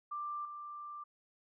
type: tone with level steps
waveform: sine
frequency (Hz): 1182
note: D6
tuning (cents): +11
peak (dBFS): -37 / -43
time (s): 0.11-1.04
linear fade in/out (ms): 10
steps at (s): 0.45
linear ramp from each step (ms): 2
effects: none